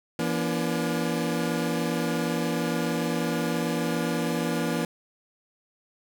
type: tone cluster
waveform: 25% pulse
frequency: 167.9 / 238.6 / 286 Hz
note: E3 / A#3 / D4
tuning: +32 / +41 / -46 cents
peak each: -25 / -25 / -28 dBFS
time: 0.19-4.85 s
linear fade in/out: 2 ms
effects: none